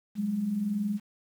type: tone pair together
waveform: sine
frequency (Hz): 186.63 / 207.7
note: F#3 / G#3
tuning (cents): +15 / 0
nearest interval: major second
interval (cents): 185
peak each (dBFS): -36 / -27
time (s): 0.15-1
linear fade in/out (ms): 50
effects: 9-bit